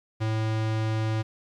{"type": "tone", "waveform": "square", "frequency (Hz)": 110, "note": "A2", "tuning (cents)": 0, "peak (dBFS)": -25, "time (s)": [0.2, 1.23], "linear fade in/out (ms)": 20, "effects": ["low-pass 5000 Hz 12 dB/octave", "11-bit"]}